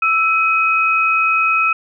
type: tone pair together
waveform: sine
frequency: 1321 / 2530 Hz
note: E6 / D#7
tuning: +3 / +28 cents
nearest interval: major seventh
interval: 1125 cents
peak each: -15 dBFS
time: 0.02-1.73 s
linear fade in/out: 5 ms
effects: none